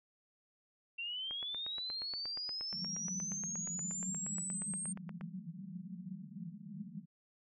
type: linear sweep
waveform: sine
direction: up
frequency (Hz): 2711 to 8660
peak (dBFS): -38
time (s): 0.98-4.93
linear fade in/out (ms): 10
type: click train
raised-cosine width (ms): 0.5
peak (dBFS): -34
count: 34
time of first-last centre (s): 1.31-5.211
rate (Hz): 8.46
type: band-pass noise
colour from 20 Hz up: white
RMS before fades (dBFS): -46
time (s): 2.72-7.06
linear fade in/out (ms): 20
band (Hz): 160 to 210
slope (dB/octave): 96
effects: none